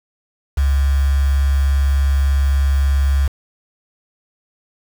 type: tone with quantisation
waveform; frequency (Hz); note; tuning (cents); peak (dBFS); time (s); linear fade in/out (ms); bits
sine; 69.1; C#2; -5; -12; 0.57-3.28; 10; 5
effects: none

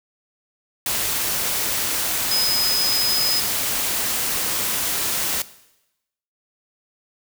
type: tone in noise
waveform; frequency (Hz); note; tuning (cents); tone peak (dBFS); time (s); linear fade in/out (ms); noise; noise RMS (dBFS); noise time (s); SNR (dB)
sine; 5050; D#8; +25; -19; 2.31-3.4; 2; white; -23; 0.86-5.42; +1
effects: noise-tail reverb RT60 0.9 s tail -17 dB re dry

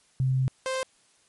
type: tone pair in turn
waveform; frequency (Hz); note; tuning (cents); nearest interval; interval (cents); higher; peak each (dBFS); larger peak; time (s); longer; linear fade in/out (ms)
sine / sawtooth; 130.81 / 523.2; C3 / C5; 0 / 0; 2 octaves; 2400; second; -21 / -23; first; 0.2-0.48 / 0.66-0.83; first; 0
effects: white hiss -63 dBFS RMS until 1.28 s + MP3 48 kbps

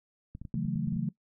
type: clicks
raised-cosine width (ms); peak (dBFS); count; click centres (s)
5; -29; 9; 0.351 / 0.416 / 0.452 / 0.555 / 0.653 / 0.759 / 0.873 / 0.926 / 0.964
type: chord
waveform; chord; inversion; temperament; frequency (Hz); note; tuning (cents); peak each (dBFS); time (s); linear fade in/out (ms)
sine; F# minor seventh; second; equal; 138.59 / 164.81 / 185 / 220; C#3 / E3 / F#3 / A3; 0 / 0 / 0 / 0; -34; 0.54-1.09; 2
effects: noise-tail reverb RT60 0.1 s tail -19 dB re dry

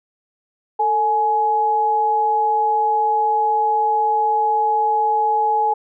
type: tone pair together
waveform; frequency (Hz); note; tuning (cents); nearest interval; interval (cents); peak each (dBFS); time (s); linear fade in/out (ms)
sine; 446 / 841.9; A4 / G#5; +23 / +23; major seventh; 1100; -24 / -15; 0.79-5.74; 10
effects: none

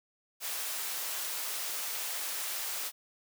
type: high-pass noise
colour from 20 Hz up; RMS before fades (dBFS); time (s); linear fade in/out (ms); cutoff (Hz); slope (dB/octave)
white; -36; 0.4-2.92; 50; 550; 12
effects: none

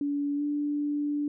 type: tone with pitch glide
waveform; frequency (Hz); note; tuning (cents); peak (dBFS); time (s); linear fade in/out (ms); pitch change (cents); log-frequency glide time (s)
sine; 286.6 to 292.3; D4 to D4; -42 to -8; -26; 0.01-1.28; 2; +34; 0.36-0.42
effects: none

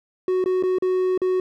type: tone with dropouts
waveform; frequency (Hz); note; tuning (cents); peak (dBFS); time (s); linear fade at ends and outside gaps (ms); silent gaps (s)
triangle; 369.9; F#4; 0; -16; 0.28-1.4; 2; 0.441-0.459 / 0.626-0.635 / 0.785-0.823 / 1.177-1.217
effects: none

